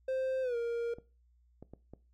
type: tone with pitch glide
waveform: triangle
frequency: 523.3 to 468.9 Hz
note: C5 to A#4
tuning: 0 to +10 cents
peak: -29 dBFS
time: 0.08-0.94 s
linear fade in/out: 5 ms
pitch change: -190 cents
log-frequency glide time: 0.42-0.56 s
type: clicks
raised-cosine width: 2 ms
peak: -34 dBFS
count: 4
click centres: 0.985 / 1.626 / 1.736 / 1.936 s
effects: noise-tail reverb RT60 0.3 s tail -19 dB re dry + added 60 Hz sine -64 dBFS peak until 2.13 s